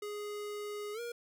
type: tone with pitch glide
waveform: square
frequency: 415.3 to 474.3 Hz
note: G#4 to A#4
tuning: 0 to +30 cents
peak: -39 dBFS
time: 0.02-1.12 s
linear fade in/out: 5 ms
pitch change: +230 cents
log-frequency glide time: 0.93-1 s
effects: none